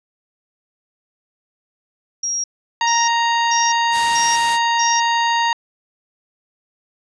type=tone bursts; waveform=sine; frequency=5640 Hz; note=F8; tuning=16 cents sharp; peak=-19 dBFS; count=5; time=2.23-5 s; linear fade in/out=5 ms; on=210 ms; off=430 ms
type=harmonic tone; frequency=932.3 Hz; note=A#5; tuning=in tune; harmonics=1 / 2 / 3 / 4 / 5 / 7; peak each=-16 / -22 / -26 / -28 / -30 / -33 dBFS; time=2.81-5.53 s; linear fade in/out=2 ms
type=noise; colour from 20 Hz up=white; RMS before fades=-27 dBFS; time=3.91-4.59 s; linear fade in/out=50 ms
effects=resampled to 22050 Hz